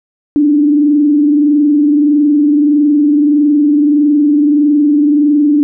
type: tone with frequency modulation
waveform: sine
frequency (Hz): 294.1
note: D4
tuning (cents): +3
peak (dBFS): -6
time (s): 0.36-5.63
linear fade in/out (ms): 0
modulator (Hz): 21.6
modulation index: 0.5
effects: none

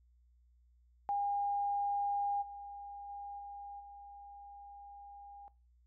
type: tone with level steps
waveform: sine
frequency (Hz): 809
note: G#5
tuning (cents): -46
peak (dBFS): -31 / -44 / -42 / -44 / -49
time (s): 1.09-5.48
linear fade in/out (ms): 0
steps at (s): 2.41 / 3.08 / 3.38 / 3.79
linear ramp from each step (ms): 20
effects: noise-tail reverb RT60 0.3 s tail -20 dB re dry + added 60 Hz sine -64 dBFS peak until 5.86 s

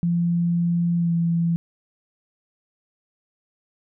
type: tone with pitch glide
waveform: sine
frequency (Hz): 171.6 to 168.46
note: F3 to E3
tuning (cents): -30 to +38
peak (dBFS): -18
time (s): 0.03-1.56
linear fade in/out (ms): 0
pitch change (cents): -32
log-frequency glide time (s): 0.97-1.13
effects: none

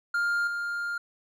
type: tone with level steps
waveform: triangle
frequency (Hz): 1404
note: F6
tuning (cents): +9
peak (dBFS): -22 / -27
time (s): 0.14-0.98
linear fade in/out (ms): 5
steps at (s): 0.47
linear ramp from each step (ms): 5
effects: none

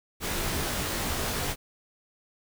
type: noise with comb filter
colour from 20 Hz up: pink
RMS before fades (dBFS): -30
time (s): 0.2-1.56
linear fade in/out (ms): 50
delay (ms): 19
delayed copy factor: -1
effects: none

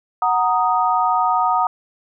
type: chord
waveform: sine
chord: D# minor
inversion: first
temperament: equal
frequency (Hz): 740 / 932.3 / 1244.5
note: F#5 / A#5 / D#6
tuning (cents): 0 / 0 / 0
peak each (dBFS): -19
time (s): 0.22-1.67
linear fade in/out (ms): 2
effects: none

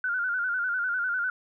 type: tone with vibrato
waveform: sine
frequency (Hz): 1453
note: F#6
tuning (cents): -32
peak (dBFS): -25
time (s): 0.04-1.3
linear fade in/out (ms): 2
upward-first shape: square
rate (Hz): 10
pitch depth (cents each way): 61
effects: none

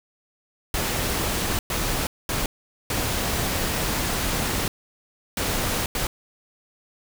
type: noise bursts at uneven times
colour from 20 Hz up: pink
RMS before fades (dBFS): -25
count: 6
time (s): 0.74-1.59 / 1.7-2.07 / 2.29-2.46 / 2.9-4.68 / 5.37-5.86 / 5.95-6.07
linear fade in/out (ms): 2
effects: none

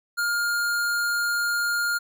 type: tone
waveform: square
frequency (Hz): 1412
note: F6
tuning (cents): +19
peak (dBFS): -23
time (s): 0.17-1.99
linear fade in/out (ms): 20
effects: none

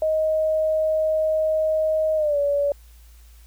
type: tone with pitch glide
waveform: sine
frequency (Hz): 627 to 571.7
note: D#5 to D5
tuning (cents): +13 to -47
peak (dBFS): -18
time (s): 0.02-2.72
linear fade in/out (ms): 2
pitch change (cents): -160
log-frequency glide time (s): 2.16-2.38
effects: added 57 Hz sine -45 dBFS peak until 3.46 s + white hiss -57 dBFS RMS until 3.46 s

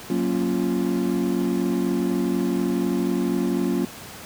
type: chord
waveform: triangle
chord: Gb major seventh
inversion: none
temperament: equal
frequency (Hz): 185 / 233.1 / 277.2 / 349.2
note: Gb3 / Bb3 / Db4 / F4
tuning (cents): 0 / 0 / 0 / 0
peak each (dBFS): -24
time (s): 0.1-3.85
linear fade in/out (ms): 2
effects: pink hiss -39 dBFS RMS until 4.25 s + high-pass 80 Hz 12 dB/octave

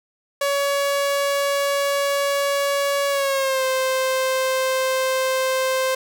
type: tone with pitch glide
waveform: sawtooth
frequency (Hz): 563 to 522.3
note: C#5 to C5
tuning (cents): +27 to -3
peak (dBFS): -15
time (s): 0.41-5.95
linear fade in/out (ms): 5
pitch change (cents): -130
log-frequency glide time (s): 3.1-3.64
effects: none

